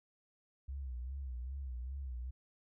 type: tone with vibrato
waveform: sine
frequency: 64.7 Hz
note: C2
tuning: 19 cents flat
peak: -39 dBFS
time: 0.68-2.31 s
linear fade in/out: 10 ms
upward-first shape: sine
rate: 2.5 Hz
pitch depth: 120 cents each way
effects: none